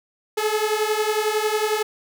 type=beating tone pair; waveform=sawtooth; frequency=423.1 / 434.1 Hz; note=G#4 / A4; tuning=+32 / -23 cents; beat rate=11 Hz; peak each=-19 dBFS; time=0.37-1.83 s; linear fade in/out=10 ms; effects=none